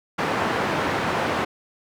white band-pass noise, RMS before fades -24 dBFS, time 0.18-1.45 s, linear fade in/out 10 ms, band 110 to 1300 Hz, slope 12 dB/octave, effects none

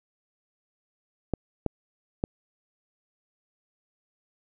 clicks, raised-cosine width 2 ms, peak -12 dBFS, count 3, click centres 1.337 / 1.663 / 2.239 s, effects none

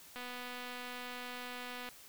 click train, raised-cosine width 0.3 ms, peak -29 dBFS, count 428, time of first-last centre 0.16-1.889 s, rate 247 Hz, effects white hiss -56 dBFS RMS until 2.08 s

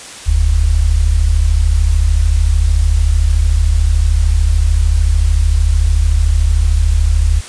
sine tone pair together, 42.65 / 76.1 Hz, F1 / D#2, -40 / -38 cents, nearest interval minor seventh, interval 1002 cents, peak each -11 dBFS, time 0.26-7.41 s, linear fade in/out 20 ms, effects white hiss -31 dBFS RMS until 7.48 s + resampled to 22050 Hz

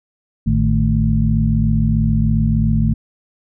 harmonic tone with a mistuned harmonic, 55 Hz, A1, in tune, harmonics 1 / 2 / 3 / 4, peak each -18 / -18 / -18 / -18 dBFS, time 0.46-2.94 s, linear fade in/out 10 ms, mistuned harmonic 3, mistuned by -130 cents, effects none

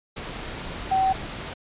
sine tone in noise, 764 Hz, G5, 45 cents flat, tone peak -18 dBFS, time 0.91-1.13 s, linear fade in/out 10 ms, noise pink, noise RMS -34 dBFS, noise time 0.16-1.54 s, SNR +13 dB, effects resampled to 8000 Hz

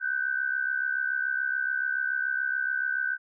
sine tone pair together, 1497 / 1564 Hz, F#6 / G6, +20 / -4 cents, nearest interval minor second, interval 76 cents, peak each -28 / -29 dBFS, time 0-3.18 s, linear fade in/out 50 ms, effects none

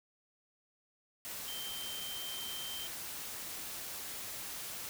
sine tone in noise, 3129 Hz, G7, 4 cents flat, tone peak -42 dBFS, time 1.48-2.87 s, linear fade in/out 0 ms, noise white, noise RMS -43 dBFS, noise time 1.25-4.89 s, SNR -2 dB, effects none

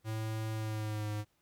square tone with pitch glide, 110 to 105.4 Hz, A2 to G#2, 0 to +26 cents, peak -35 dBFS, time 0.04-1.25 s, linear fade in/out 50 ms, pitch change -74 cents, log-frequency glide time 0.53-1.11 s, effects pink hiss -75 dBFS RMS until 1.41 s

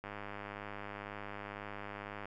click train, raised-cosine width 0.5 ms, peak -28 dBFS, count 227, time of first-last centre 0.04-2.256 s, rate 102 Hz, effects none

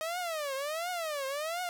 sawtooth tone with vibrato, 622.3 Hz, D#5, in tune, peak -29 dBFS, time 0.01-1.69 s, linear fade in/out 0 ms, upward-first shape triangle, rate 1.4 Hz, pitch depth 290 cents each way, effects none

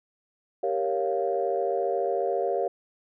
sine chord, G half-diminished seventh, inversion none, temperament equal, 392 / 466.2 / 554.4 / 698.5 Hz, G4 / Bb4 / Db5 / F5, 0 / 0 / 0 / 0 cents, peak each -29 dBFS, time 0.63-2.68 s, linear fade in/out 5 ms, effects tanh soft clip ceiling -13 dBFS

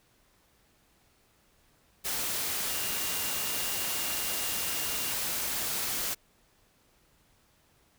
sine tone in noise, 2811 Hz, F7, 11 cents sharp, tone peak -42 dBFS, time 2.68-5.13 s, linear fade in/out 20 ms, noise white, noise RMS -32 dBFS, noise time 2.04-6.15 s, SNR -13 dB, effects pink hiss -66 dBFS RMS until 7.98 s

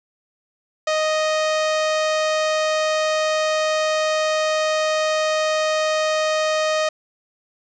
sawtooth tone, 622.3 Hz, D#5, in tune, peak -14 dBFS, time 0.87-6.89 s, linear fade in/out 5 ms, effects resampled to 16000 Hz + 7-bit

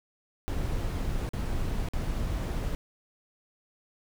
brown noise with dropouts, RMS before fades -30 dBFS, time 0.48-2.75 s, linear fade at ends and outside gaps 0 ms, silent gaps 1.291-1.334 / 1.886-1.935 s, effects none

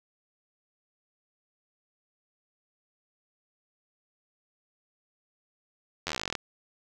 slowing click train, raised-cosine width 0.2 ms, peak -13 dBFS, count 17, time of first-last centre 6.07-6.352 s, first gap 11 ms, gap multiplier 1.06, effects none

